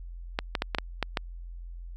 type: clicks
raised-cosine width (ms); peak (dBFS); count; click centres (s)
0.3; -10; 7; 0.389 / 0.552 / 0.621 / 0.748 / 0.785 / 1.027 / 1.172
effects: added 43 Hz sine -38 dBFS peak until 1.96 s